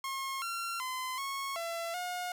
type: tone with pitch steps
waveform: sawtooth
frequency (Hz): 1078 / 1369 / 1026 / 1097 / 673 / 718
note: C#6 / F6 / C6 / C#6 / E5 / F5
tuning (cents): -49 / -35 / -34 / -18 / +36 / +48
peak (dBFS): -31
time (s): 0.04-2.32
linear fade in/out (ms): 2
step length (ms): 380
effects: none